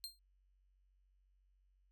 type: tone with exponential decay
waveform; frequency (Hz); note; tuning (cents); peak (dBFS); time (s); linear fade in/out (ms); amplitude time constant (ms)
sawtooth; 4184; C8; -1; -37; 0.04-0.19; 0; 32
effects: added 47 Hz sine -70 dBFS peak until 1.91 s